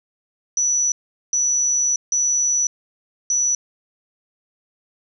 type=tone bursts at uneven times; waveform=sine; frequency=5920 Hz; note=F#8; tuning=in tune; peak=-16 dBFS; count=4; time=0.57-0.92 / 1.33-1.96 / 2.12-2.67 / 3.3-3.55 s; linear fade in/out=2 ms; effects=none